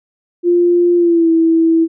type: tone with pitch glide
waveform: sine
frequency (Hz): 349.2 to 327.7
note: F4 to E4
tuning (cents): 0 to -10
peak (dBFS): -8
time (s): 0.43-1.88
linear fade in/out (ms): 50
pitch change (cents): -110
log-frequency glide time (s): 0.96-1.3
effects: none